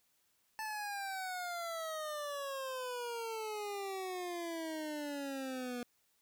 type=exponential sweep; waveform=25% pulse; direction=down; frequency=880 to 241.1 Hz; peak=-35 dBFS; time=0.59-5.83 s; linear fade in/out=0 ms; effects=white hiss -75 dBFS RMS until 6.21 s